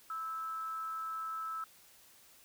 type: tone with amplitude modulation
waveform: sine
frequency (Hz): 1309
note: E6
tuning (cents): -13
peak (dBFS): -35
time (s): 0.1-1.64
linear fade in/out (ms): 2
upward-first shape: sine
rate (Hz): 294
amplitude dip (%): 35
effects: white hiss -61 dBFS RMS until 2.44 s